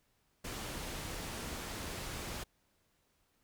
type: low-pass noise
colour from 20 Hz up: pink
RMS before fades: -42 dBFS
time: 0.44-2.44 s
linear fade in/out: 10 ms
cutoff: 12000 Hz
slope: 12 dB/octave
effects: pink hiss -75 dBFS RMS until 3.43 s